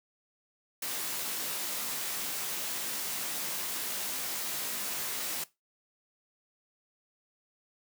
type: noise with comb filter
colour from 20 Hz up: white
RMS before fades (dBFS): -35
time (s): 0.82-5.44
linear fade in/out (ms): 5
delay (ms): 17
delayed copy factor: -0.6
effects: noise-tail reverb RT60 0.2 s tail -18 dB re dry + high-pass 150 Hz 12 dB/octave